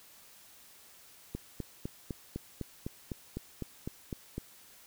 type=click train; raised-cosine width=3 ms; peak=-23 dBFS; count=13; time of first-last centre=1.35-4.38 s; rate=3.96 Hz; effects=white hiss -57 dBFS RMS until 4.86 s